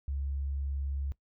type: tone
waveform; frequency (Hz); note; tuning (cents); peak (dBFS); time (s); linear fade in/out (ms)
sine; 69.3; C#2; 0; -31; 0.08-1.12; 0
effects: noise-tail reverb RT60 0.1 s tail -20 dB re dry

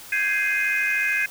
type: chord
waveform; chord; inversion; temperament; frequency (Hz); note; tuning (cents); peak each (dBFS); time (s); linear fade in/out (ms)
sine; Ab major seventh; third; equal with one note detuned; 1568 / 1661.2 / 2093 / 2502; G6 / Ab6 / C7 / Eb7; 0 / 0 / 0 / +9; -27 / -24 / -25 / -23; 0.12-1.26; 5
effects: tanh soft clip ceiling -14 dBFS + white hiss -42 dBFS RMS until 1.3 s

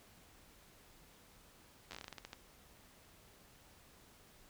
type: slowing click train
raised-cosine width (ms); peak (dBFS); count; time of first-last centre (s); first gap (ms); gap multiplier
0.2; -29; 13; 1.91-2.331; 10; 1.21
effects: pink hiss -63 dBFS RMS until 4.49 s

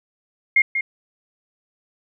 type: tone with echo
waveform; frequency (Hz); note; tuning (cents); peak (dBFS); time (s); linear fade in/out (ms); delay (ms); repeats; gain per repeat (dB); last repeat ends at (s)
sine; 2134; C7; +34; -11; 0.56-0.62; 5; 190; 1; -8; 0.81
effects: none

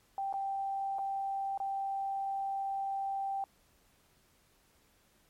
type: tone with dropouts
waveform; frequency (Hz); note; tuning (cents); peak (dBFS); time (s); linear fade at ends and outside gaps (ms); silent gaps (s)
sine; 784; G5; 0; -32; 0.18-3.44; 1; 0.327-0.339 / 0.985-0.99 / 1.576-1.601
effects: pink hiss -68 dBFS RMS until 5.29 s + MP3 64 kbps

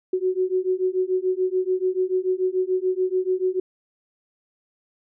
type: beating tone pair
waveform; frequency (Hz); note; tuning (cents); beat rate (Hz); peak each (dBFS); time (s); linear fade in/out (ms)
sine; 367.5 / 374.4; F#4 / F#4; -12 / +20; 6.9; -23; 0.13-3.6; 5
effects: none

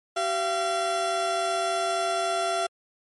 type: tone pair together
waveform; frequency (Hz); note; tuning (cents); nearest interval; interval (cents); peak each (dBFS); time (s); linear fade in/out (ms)
30% pulse; 383.1 / 682.6; G4 / F5; -40 / -40; minor seventh; 1000; -29 / -22; 0.16-2.67; 10
effects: MP3 48 kbps

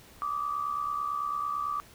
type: tone pair together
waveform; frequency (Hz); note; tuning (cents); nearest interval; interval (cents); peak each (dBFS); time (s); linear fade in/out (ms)
sine; 1161 / 1230; D6 / D#6; -20 / -20; minor second; 100; -30 / -35; 0.22-1.8; 0
effects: pink hiss -54 dBFS RMS until 1.94 s

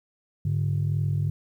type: tone pair together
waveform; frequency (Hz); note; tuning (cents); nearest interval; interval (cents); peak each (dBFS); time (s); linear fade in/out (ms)
sine; 102.7 / 145.24; G#2 / D3; -19 / -19; tritone; 600; -24; 0.45-1.3; 5
effects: tanh soft clip ceiling -17 dBFS + 10-bit

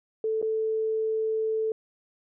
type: tone with dropouts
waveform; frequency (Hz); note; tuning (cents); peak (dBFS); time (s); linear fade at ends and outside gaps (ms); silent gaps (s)
sine; 440; A4; 0; -24; 0.24-1.72; 2; 0.416-0.426
effects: none

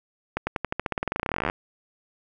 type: accelerating click train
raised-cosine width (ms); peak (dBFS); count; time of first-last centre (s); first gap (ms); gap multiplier
0.5; -10; 29; 0.37-1.499; 100; 0.92
effects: none

